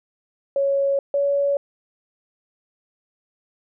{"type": "tone pair in turn", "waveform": "sine", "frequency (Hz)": [554.4, 564.1], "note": ["C#5", "C#5"], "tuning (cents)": [0, 30], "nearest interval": "unison", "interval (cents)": 30, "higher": "second", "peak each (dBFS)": -17, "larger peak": "neither", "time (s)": [[0.56, 0.99], [1.14, 1.57]], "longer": "neither", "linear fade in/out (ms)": 2, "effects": []}